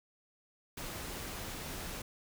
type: noise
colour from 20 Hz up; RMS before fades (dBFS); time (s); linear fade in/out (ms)
pink; -42; 0.77-2.02; 5
effects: none